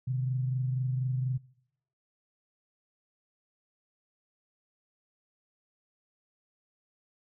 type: tone pair together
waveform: sine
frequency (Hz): 127.65 / 151.8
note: C3 / D#3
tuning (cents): -42 / -42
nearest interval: minor third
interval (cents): 300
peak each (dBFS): -28 / -39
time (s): 0.07-1.38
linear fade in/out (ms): 10
effects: noise-tail reverb RT60 0.7 s tail -22 dB re dry